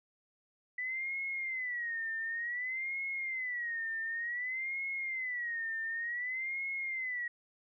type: tone with vibrato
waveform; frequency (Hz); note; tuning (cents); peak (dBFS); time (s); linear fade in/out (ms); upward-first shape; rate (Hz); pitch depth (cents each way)
sine; 1975.5; B6; 0; -34; 0.78-7.28; 5; sine; 0.55; 160
effects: none